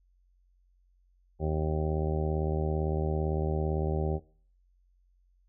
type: harmonic tone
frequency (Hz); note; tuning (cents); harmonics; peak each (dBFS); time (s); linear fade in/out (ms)
77.78; D#2; 0; 1 / 2 / 3 / 4 / 5 / 6 / 7 / 8 / 9 / 10; -30 / -32 / -41 / -42 / -34 / -44 / -38 / -43 / -48 / -41; 1.39-4.2; 50
effects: noise-tail reverb RT60 0.5 s tail -22 dB re dry + added 45 Hz sine -63 dBFS peak until 5.48 s